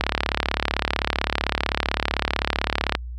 click train, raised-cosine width 0.3 ms, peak -3 dBFS, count 106, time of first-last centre 0.01-2.951 s, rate 35.7 Hz, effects added 60 Hz sine -30 dBFS peak until 3.18 s

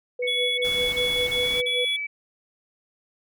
sine tone with tremolo, 493.9 Hz, B4, in tune, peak -24 dBFS, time 0.19-1.85 s, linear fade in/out 5 ms, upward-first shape sine, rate 5.1 Hz, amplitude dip 75%
sine tone with pitch glide, 2217 to 2298 Hz, C#7 to D7, 0 to -38 cents, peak -27 dBFS, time 0.22-2.07 s, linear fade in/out 10 ms, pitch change +62 cents, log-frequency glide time 1.39-1.68 s
triangle tone bursts, 3400 Hz, G#7, 40 cents sharp, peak -22 dBFS, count 5, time 0.27-1.968 s, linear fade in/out 10 ms, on 310 ms, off 37 ms
pink noise, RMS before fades -37 dBFS, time 0.64-1.61 s, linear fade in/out 10 ms
effects none

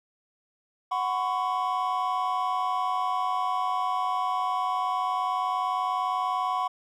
triangle chord, F# suspended fourth, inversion none, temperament equal with one note detuned, 740 / 1008.5 / 1108.7 Hz, F#5 / B5 / C#6, 0 / +36 / 0 cents, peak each -27 dBFS, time 0.91-6.68 s, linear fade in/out 10 ms, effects tanh soft clip ceiling -15 dBFS

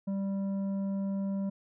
triangle tone with tanh clipping, 196 Hz, G3, in tune, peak -31 dBFS, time 0.07-1.5 s, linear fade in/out 10 ms, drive 12 dB, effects none

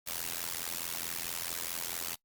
white noise with amplitude modulation, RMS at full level -33 dBFS, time 0.06-2.16 s, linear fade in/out 20 ms, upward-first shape sine, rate 84.6 Hz, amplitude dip 100%, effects noise-tail reverb RT60 0.1 s tail -22 dB re dry + Opus 48 kbps

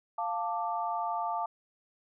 sine chord, D minor, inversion first, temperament equal with one note detuned, 698.5 / 887.1 / 1174.7 Hz, F5 / A5 / D6, 0 / +14 / 0 cents, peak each -34 / -33 / -36 dBFS, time 0.18-1.46 s, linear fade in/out 5 ms, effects none

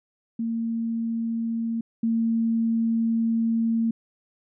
sine tone pair in turn, 228.7 / 227.7 Hz, A#3 / A#3, -33 / -40 cents, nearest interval unison, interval 7 cents, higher first, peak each -24 / -20 dBFS, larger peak second, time 0.39-1.81 / 2.03-3.91 s, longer second, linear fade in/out 5 ms, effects none

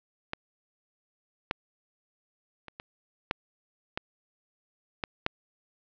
clicks, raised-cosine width 0.3 ms, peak -15 / -11 / -25 / -23 / -10 / -14 / -13 / -9 dBFS, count 8, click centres 0.334 / 1.511 / 2.683 / 2.799 / 3.311 / 3.975 / 5.038 / 5.264 s, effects low-pass 4000 Hz 12 dB/octave

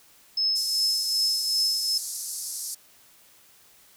sine tone with tremolo, 5200 Hz, E8, 24 cents flat, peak -20 dBFS, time 0.37-1.98 s, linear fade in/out 5 ms, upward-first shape triangle, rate 2.6 Hz, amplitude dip 55%
white band-pass noise, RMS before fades -34 dBFS, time 0.55-2.75 s, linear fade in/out 10 ms, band 4700 to 12000 Hz, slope 48 dB/octave
effects white hiss -56 dBFS RMS until 3.96 s

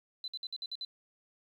sine tone bursts, 4030 Hz, B7, 34 cents sharp, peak -36 dBFS, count 7, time 0.24-0.849 s, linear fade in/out 2 ms, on 39 ms, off 56 ms, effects 11-bit

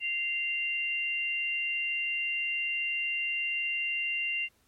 sine tone pair together, 2093 / 2773 Hz, C7 / F7, 0 / -13 cents, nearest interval perfect fourth, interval 487 cents, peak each -35 / -29 dBFS, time 0-4.49 s, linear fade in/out 50 ms, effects pink hiss -68 dBFS RMS until 4.67 s + MP3 64 kbps

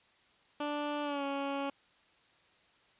15% pulse tone with pitch glide, 293.7 to 278.2 Hz, D4 to C#4, 0 to +6 cents, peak -27 dBFS, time 0.6-1.7 s, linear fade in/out 5 ms, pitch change -94 cents, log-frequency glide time 1.03-1.24 s, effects white hiss -66 dBFS RMS until 2.99 s + resampled to 8000 Hz

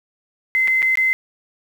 sine tone with dropouts, 2061 Hz, C7, 27 cents flat, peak -14 dBFS, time 0.55-1.13 s, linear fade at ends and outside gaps 0 ms, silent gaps 0.675-0.68 / 0.821-0.827 / 0.955-0.973 s, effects 7-bit

